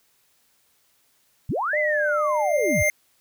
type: linear two-way sweep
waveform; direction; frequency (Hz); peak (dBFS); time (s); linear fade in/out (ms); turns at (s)
sine; up then down; 57.8 to 2083 to 57.8; -22; 1.49-2.83; 5; 1.78
type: tone with vibrato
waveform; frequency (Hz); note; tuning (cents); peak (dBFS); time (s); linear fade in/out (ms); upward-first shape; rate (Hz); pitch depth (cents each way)
sine; 600; D5; +37; -22; 1.73-2.89; 5; sine; 2.1; 15
type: tone with exponential growth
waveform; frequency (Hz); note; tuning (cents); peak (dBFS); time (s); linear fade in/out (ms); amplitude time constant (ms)
square; 2100; C7; +6; -19; 1.75-2.9; 1; 250
effects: white hiss -64 dBFS RMS until 3.2 s